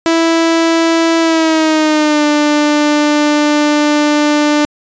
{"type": "tone with pitch glide", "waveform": "sawtooth", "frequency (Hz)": [329.6, 297.1], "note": ["E4", "D4"], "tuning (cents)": [0, 20], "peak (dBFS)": -5, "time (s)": [0.06, 4.65], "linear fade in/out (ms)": 0, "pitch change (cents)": -180, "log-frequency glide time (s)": [1.2, 2.25], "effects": ["resampled to 16000 Hz"]}